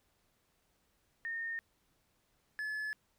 sine / triangle tone pair in turn, 1832 / 1718.7 Hz, A#6 / A6, -31 / -41 cents, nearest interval minor second, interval 110 cents, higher first, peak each -36 / -34 dBFS, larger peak second, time 1.25-1.59 / 2.59-2.93 s, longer neither, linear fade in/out 0 ms, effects pink hiss -75 dBFS RMS until 3.18 s

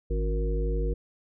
harmonic tone with a mistuned harmonic, 51.91 Hz, G#1, in tune, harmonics 1 / 3 / 5 / 7 / 9, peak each -25 / -36 / -41 / -37 / -34 dBFS, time 0.1-0.94 s, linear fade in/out 10 ms, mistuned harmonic 5, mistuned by +79 cents, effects none

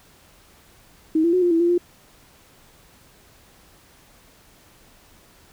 sine tone with pitch steps, 316.8 / 338.5 / 365.3 / 351.2 / 330.4 / 344.7 / 350.8 Hz, D#4 / E4 / F#4 / F4 / E4 / F4 / F4, +31 / +46 / -22 / +10 / +4 / -23 / +8 cents, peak -15 dBFS, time 1.15-1.78 s, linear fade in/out 5 ms, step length 90 ms, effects pink hiss -53 dBFS RMS until 5.52 s

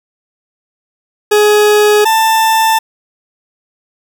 40% pulse tone pair in turn, 419.2 / 888.3 Hz, G#4 / A5, +16 / +16 cents, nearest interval octave + minor second, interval 1300 cents, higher second, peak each -5 / -7 dBFS, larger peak first, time 1.31-2.05 / 2.05-2.79 s, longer neither, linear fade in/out 10 ms, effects none

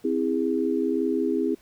sine chord, C augmented, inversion none, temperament just, 261.6 / 327 / 408.8 Hz, C4 / E4 / G#4, 0 / -14 / -27 cents, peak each -26 dBFS, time 0.04-1.55 s, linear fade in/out 10 ms, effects pink hiss -58 dBFS RMS until 1.61 s

